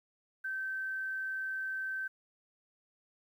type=tone; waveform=sine; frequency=1547 Hz; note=G6; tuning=23 cents flat; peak=-34 dBFS; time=0.44-2.08 s; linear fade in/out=10 ms; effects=11-bit